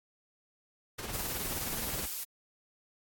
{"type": "noise with tremolo", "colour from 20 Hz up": "pink", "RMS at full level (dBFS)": -37, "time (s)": [0.98, 2.06], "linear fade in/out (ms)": 10, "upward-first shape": "sine", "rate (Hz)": 19, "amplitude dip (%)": 50}
{"type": "noise", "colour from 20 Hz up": "blue", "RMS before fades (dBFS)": -37, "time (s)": [1.12, 2.25], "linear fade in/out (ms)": 20}
{"effects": ["AAC 64 kbps"]}